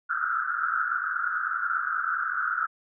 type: band-pass noise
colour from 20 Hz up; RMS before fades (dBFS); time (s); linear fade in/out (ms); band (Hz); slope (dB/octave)
pink; -28; 0.09-2.67; 20; 1300 to 1500; 96
effects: none